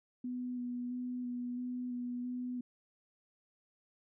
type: tone with vibrato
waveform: sine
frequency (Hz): 246.8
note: B3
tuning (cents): -1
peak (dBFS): -36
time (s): 0.24-2.61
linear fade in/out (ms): 5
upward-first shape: square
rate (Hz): 1.5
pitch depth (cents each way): 13
effects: none